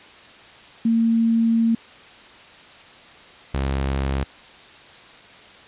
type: tone pair in turn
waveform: sine / sawtooth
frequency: 228.2 / 67.65 Hz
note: A#3 / C#2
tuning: -37 / -42 cents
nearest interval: octave + major sixth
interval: 2105 cents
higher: first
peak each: -15 / -17 dBFS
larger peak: first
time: 0.85-1.75 / 3.54-4.24 s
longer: first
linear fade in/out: 5 ms
effects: white hiss -45 dBFS RMS until 5.67 s + resampled to 8000 Hz